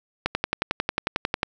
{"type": "click train", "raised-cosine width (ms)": 0.3, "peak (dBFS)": -6, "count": 14, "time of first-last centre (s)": [0.26, 1.431], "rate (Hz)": 11.1, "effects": []}